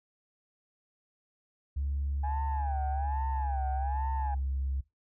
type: tone with pitch glide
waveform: sine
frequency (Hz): 70.2 to 67.46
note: C#2 to C#2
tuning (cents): +22 to -46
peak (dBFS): -28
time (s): 1.76-4.81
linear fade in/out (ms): 10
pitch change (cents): -68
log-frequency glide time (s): 3.05-3.23
type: tone with vibrato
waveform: sine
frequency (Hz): 823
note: G#5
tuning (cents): -16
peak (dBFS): -31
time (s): 2.23-4.35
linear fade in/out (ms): 10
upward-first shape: sine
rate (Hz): 1.2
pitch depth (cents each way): 150
effects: noise-tail reverb RT60 0.2 s tail -21 dB re dry + tanh soft clip ceiling -25 dBFS